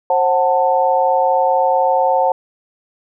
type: chord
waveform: sine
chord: F# diminished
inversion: second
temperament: just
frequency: 532.8 / 740 / 888 Hz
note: C5 / F#5 / A5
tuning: +31 / 0 / +16 cents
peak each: -16 dBFS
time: 0.1-2.32 s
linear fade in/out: 2 ms
effects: none